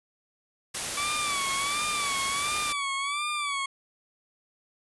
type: noise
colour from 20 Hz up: white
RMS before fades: -31 dBFS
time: 0.74-2.73 s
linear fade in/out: 10 ms
type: tone with vibrato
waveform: 20% pulse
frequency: 1147 Hz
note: D6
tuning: 41 cents flat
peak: -23 dBFS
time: 0.97-3.66 s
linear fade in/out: 5 ms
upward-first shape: sine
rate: 1.4 Hz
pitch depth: 84 cents each way
effects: resampled to 24000 Hz